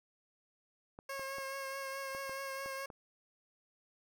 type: clicks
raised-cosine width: 1 ms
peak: -34 dBFS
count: 7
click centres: 0.989 / 1.195 / 1.384 / 2.149 / 2.295 / 2.66 / 2.902 s
type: tone with vibrato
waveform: 15% pulse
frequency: 542 Hz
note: C#5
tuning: 39 cents flat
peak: -33 dBFS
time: 1.09-2.86 s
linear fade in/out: 5 ms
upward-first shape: triangle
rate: 4.7 Hz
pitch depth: 25 cents each way
effects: none